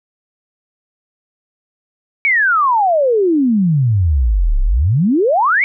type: exponential two-way sweep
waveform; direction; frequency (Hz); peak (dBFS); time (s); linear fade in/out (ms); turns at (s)
sine; down then up; 2300 to 31.32 to 2300; -10; 2.25-5.64; 0; 4.61
effects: none